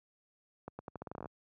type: accelerating click train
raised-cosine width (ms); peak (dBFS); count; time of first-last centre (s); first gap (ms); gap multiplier
1; -28; 13; 0.68-1.258; 110; 0.83
effects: high-pass 80 Hz 12 dB/octave